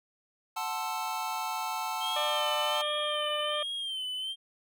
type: chord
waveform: square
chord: F# half-diminished seventh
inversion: none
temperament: equal with one note detuned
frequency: 740 / 880 / 1046.5 / 1323.9 Hz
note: F#5 / A5 / C6 / E6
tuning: 0 / 0 / 0 / +7 cents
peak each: -39 / -35 / -41 / -39 dBFS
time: 0.56-2.82 s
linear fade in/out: 10 ms
type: tone with vibrato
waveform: triangle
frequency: 3136 Hz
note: G7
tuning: in tune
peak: -31 dBFS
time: 1.99-4.36 s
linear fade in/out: 50 ms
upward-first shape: sine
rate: 1.3 Hz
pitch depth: 77 cents each way
type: harmonic tone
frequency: 598 Hz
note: D5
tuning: 31 cents sharp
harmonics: 1 / 2 / 3 / 4 / 5 / 6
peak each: -33 / -35 / -42 / -42 / -44 / -43 dBFS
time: 2.16-3.63 s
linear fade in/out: 5 ms
effects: none